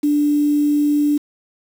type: tone with quantisation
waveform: sine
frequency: 293.7 Hz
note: D4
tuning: in tune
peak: -13 dBFS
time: 0.03-1.18 s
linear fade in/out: 10 ms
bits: 6
effects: none